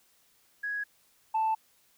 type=tone pair in turn; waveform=sine; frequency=1664 / 881.5 Hz; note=G#6 / A5; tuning=+3 / +3 cents; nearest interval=major seventh; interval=1100 cents; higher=first; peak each=-30 / -23 dBFS; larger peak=second; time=0.63-0.84 / 1.34-1.55 s; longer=neither; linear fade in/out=10 ms; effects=tanh soft clip ceiling -22 dBFS + white hiss -66 dBFS RMS until 1.97 s